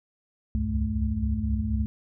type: tone cluster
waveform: sine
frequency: 66.8 / 70.9 / 81.1 / 100.2 / 216 Hz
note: C2 / C#2 / E2 / G2 / A3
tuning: +36 / +40 / -28 / +38 / -32 cents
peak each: -28 / -33 / -33 / -31 / -29 dBFS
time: 0.55-1.86 s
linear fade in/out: 0 ms
effects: none